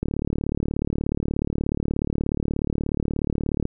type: click train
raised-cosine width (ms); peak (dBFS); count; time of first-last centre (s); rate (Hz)
3; -11; 134; 0.03-3.654; 36.7
effects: none

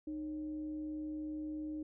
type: tone with frequency modulation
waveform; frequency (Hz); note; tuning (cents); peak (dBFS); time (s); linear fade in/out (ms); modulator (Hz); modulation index
sine; 306.2; D#4; -28; -38; 0.07-1.83; 5; 247; 0.27
effects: none

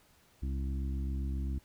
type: harmonic tone with a mistuned harmonic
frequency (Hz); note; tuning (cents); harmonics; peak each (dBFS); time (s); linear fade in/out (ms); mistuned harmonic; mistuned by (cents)
67.5; C#2; -45; 1 / 2 / 3 / 4 / 5; -32 / -43 / -44 / -46 / -50; 0.42-1.59; 10; 5; -23
effects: pink hiss -65 dBFS RMS until 1.64 s

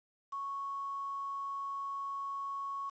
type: tone with quantisation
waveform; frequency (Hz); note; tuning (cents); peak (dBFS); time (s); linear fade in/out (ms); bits
sine; 1107; C#6; -3; -36; 0.32-2.9; 10; 9
effects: resampled to 16000 Hz

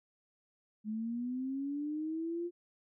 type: linear sweep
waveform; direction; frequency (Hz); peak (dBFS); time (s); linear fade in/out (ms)
sine; up; 210.7 to 351.2; -34; 0.84-2.51; 50
effects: none

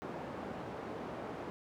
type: band-pass noise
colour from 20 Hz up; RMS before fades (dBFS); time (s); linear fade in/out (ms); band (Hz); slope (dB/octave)
white; -43; 0.02-1.5; 0; 110 to 710; 12
effects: none

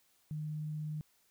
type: tone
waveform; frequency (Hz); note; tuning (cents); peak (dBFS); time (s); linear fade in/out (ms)
sine; 152.8; D#3; -31; -36; 0.31-1.01; 0
effects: white hiss -71 dBFS RMS until 1.3 s

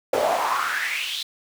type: noise with high-pass filter sweep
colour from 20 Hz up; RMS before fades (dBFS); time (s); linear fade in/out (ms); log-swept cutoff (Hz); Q
brown; -24; 0.13-1.23; 5; 500 to 3900; 5.4
effects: none

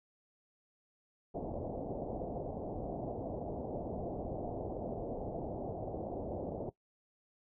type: low-pass noise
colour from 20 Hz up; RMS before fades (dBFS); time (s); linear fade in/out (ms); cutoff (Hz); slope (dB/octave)
white; -40; 1.34-6.7; 10; 730; 48
effects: noise-tail reverb RT60 0.1 s tail -19 dB re dry

